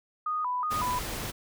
sine tone with vibrato, 1108.7 Hz, C#6, in tune, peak -27 dBFS, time 0.26-0.99 s, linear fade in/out 5 ms, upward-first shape square, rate 2.7 Hz, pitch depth 190 cents each way
pink noise, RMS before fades -35 dBFS, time 0.7-1.32 s, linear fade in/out 20 ms
effects none

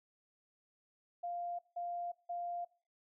sine tone bursts, 698 Hz, F5, 1 cent flat, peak -37 dBFS, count 3, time 1.23-2.65 s, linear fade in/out 10 ms, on 360 ms, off 170 ms, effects noise-tail reverb RT60 0.4 s tail -22 dB re dry

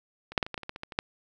clicks, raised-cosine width 0.3 ms, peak -25 / -6 / -11 / -22 / -18 / -18 / -24 / -18 / -23 / -20 / -24 / -9 dBFS, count 12, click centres 0.32 / 0.378 / 0.428 / 0.465 / 0.543 / 0.578 / 0.633 / 0.694 / 0.761 / 0.834 / 0.922 / 0.989 s, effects none

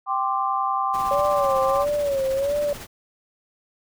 sine chord, G suspended fourth, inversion none, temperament just, 784 / 1045.3 / 1176 Hz, G5 / C6 / D6, 0 / -2 / +2 cents, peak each -25 dBFS, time 0.06-1.86 s, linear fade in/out 50 ms
pink noise with tremolo, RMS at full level -36 dBFS, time 0.93-2.87 s, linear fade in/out 20 ms, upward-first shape sine, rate 16 Hz, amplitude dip 45%
sine tone with vibrato, 559 Hz, C#5, 14 cents sharp, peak -20 dBFS, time 1.11-2.73 s, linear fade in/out 2 ms, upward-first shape sine, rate 1.5 Hz, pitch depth 89 cents each way
effects none

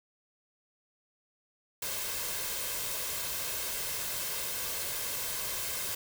white noise with comb filter, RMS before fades -35 dBFS, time 1.82-5.95 s, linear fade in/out 5 ms, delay 1.9 ms, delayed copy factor +0.5, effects none

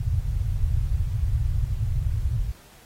white low-pass noise, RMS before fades -24 dBFS, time 0-2.52 s, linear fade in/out 5 ms, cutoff 120 Hz, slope 48 dB/octave, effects pink hiss -52 dBFS RMS until 2.85 s + AAC 48 kbps

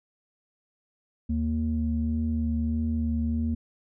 sine tone pair together, 77.67 / 231.4 Hz, D#2 / A#3, -2 / -13 cents, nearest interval octave + perfect fifth, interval 1889 cents, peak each -26 dBFS, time 1.29-3.55 s, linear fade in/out 10 ms, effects tanh soft clip ceiling -17 dBFS

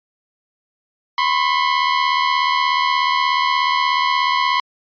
sawtooth tone pair together, 999 / 1075.7 Hz, B5 / C6, +20 / +48 cents, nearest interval minor second, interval 128 cents, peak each -14 dBFS, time 1.18-4.6 s, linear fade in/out 2 ms, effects resampled to 11025 Hz

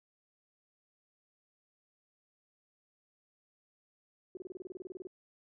sine tone bursts, 370 Hz, F#4, in tune, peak -39 dBFS, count 15, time 4.35-5.071 s, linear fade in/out 2 ms, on 21 ms, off 29 ms, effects none

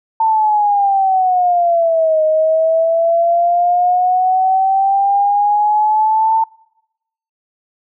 sine exponential two-way sweep, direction down then up, 897 to 622.3 to 897 Hz, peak -10 dBFS, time 0.2-6.44 s, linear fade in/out 5 ms, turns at 2.23 s, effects noise-tail reverb RT60 0.9 s tail -26 dB re dry

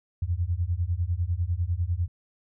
sine beating tone pair, 82.41 / 92.41 Hz, E2 / F#2, 0 / -2 cents, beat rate 10 Hz, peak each -27 dBFS, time 0.22-2.08 s, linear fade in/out 5 ms, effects none

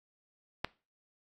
click, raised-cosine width 0.3 ms, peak -14 dBFS, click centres 0.646 s, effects noise-tail reverb RT60 0.3 s tail -22 dB re dry + AAC 32 kbps

